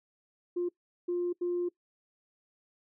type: tone bursts at uneven times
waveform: sine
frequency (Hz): 352.1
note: F4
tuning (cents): +14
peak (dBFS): -27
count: 3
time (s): 0.56-0.69 / 1.08-1.33 / 1.41-1.69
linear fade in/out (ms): 10
effects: noise-tail reverb RT60 0.1 s tail -22 dB re dry + tanh soft clip ceiling -24 dBFS